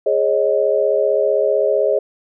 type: chord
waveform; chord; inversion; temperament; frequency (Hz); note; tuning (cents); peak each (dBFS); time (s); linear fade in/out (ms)
sine; Ab suspended fourth; none; equal with one note detuned; 415.3 / 546.7 / 622.3; Ab4 / Db5 / Eb5; 0 / -24 / 0; -18 / -17 / -18; 0.06-1.99; 5
effects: none